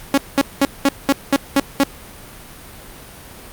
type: tone bursts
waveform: sawtooth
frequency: 277.2 Hz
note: C#4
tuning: in tune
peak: -7 dBFS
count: 8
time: 0.14-1.836 s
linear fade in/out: 2 ms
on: 37 ms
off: 200 ms
effects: pink hiss -38 dBFS RMS until 3.52 s + Opus 48 kbps